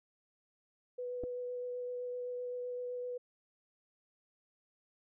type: tone with vibrato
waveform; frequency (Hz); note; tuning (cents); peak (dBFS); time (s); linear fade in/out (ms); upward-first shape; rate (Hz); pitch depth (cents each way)
sine; 493.9; B4; 0; -37; 0.98-3.18; 10; sine; 7.8; 9
type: clicks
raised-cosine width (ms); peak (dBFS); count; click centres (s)
2; -30; 2; 1.236 / 1.239
effects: none